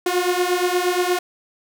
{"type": "beating tone pair", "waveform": "sawtooth", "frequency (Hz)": [354.8, 363.3], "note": ["F4", "F#4"], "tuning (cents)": [27, -32], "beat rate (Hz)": 8.5, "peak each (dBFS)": -17, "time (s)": [0.06, 1.19], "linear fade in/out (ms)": 5, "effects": []}